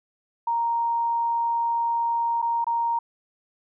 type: tone with dropouts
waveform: sine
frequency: 932.3 Hz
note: A#5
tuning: in tune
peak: -21 dBFS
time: 0.47-2.99 s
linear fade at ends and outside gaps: 5 ms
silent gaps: 2.418-2.424 / 2.644-2.667 s
effects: none